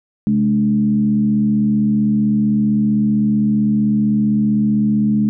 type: tone with frequency modulation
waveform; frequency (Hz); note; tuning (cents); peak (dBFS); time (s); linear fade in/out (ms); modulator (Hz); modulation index
sine; 211.9; G#3; +35; -12; 0.27-5.29; 0; 75.6; 0.59
effects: none